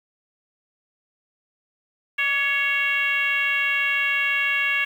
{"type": "tone with frequency modulation", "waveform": "sine", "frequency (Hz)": 2217, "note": "C#7", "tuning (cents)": 0, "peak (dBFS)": -19, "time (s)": [2.18, 4.85], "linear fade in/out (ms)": 10, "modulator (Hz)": 534, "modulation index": 1.3, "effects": ["8-bit"]}